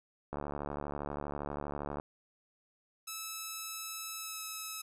click train, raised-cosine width 1 ms, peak -24 dBFS, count 122, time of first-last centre 0.33-1.999 s, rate 72.5 Hz
5% pulse tone with pitch glide, 1306 to 1294.7 Hz, E6 to E6, -17 to -32 cents, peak -28 dBFS, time 3.07-4.82 s, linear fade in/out 10 ms, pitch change -15 cents, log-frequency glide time 4.17-4.41 s
effects resampled to 32000 Hz

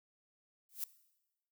violet noise with exponential growth, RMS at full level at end -34 dBFS, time 0.69-0.84 s, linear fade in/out 2 ms, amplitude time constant 32 ms, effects noise-tail reverb RT60 1.0 s tail -18 dB re dry

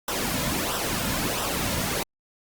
pink noise with flanger, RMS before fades -27 dBFS, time 0.08-2.03 s, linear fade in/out 2 ms, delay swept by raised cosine 0.44 to 2.64 ms, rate 1.5 Hz, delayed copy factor -0.65, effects Opus 48 kbps

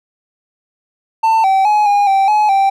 triangle tone with pitch steps, 893 / 771 / 842 / 815 / 779 / 847 / 782 Hz, A5 / G5 / G#5 / G#5 / G5 / G#5 / G5, +25 / -29 / +24 / -33 / -11 / +34 / -4 cents, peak -7 dBFS, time 1.23-2.7 s, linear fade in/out 10 ms, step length 210 ms, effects none

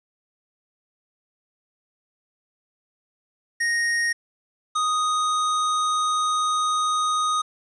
square tone pair in turn, 1864.7 / 1244.5 Hz, A#6 / D#6, 0 / 0 cents, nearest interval perfect fifth, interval 700 cents, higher first, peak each -21 dBFS, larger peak neither, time 3.6-4.13 / 4.75-7.42 s, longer second, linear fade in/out 10 ms, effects resampled to 22050 Hz + 9-bit

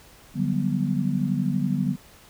sine chord, G major seventh, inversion second, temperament just, 147 / 183.75 / 196 / 245 Hz, D3 / F#3 / G3 / B3, +2 / -12 / 0 / -14 cents, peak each -27 dBFS, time 0.34-1.97 s, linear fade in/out 50 ms, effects pink hiss -51 dBFS RMS until 2.29 s

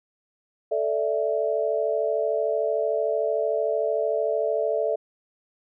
sine chord, A suspended fourth, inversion none, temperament just, 440 / 586.7 / 660 Hz, A4 / D5 / E5, 0 / -2 / +2 cents, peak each -26 dBFS, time 0.71-4.96 s, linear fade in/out 10 ms, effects none

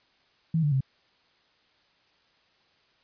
sine tone with pitch steps, 162.2 / 147.03 / 133.28 Hz, E3 / D3 / C3, -28 / +2 / +32 cents, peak -21 dBFS, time 0.54-0.807 s, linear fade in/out 5 ms, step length 89 ms, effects white hiss -65 dBFS RMS until 3.03 s + resampled to 11025 Hz

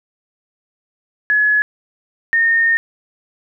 sine tone pair in turn, 1697 / 1833.5 Hz, G#6 / A#6, +37 / -29 cents, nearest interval minor second, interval 134 cents, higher second, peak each -11 dBFS, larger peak neither, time 1.3-1.62 / 2.33-2.77 s, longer second, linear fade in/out 0 ms, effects none

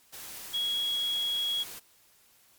sine tone in noise, 3322 Hz, G#7, in tune, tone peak -27 dBFS, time 0.53-1.64 s, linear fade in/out 20 ms, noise white, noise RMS -43 dBFS, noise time 0.12-1.8 s, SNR +13 dB, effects white hiss -62 dBFS RMS until 2.58 s + MP3 96 kbps

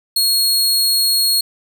sawtooth tone, 4305 Hz, C8, 49 cents sharp, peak -10 dBFS, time 0.16-1.41 s, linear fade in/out 5 ms, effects none

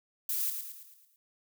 violet noise with echo, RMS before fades -32 dBFS, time 0.29-0.5 s, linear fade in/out 2 ms, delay 110 ms, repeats 6, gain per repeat -6 dB, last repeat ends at 1.16 s, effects none

